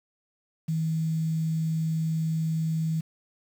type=tone with quantisation; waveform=sine; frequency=160.3 Hz; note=E3; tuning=48 cents flat; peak=-24 dBFS; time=0.68-3.01 s; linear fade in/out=10 ms; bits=8; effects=none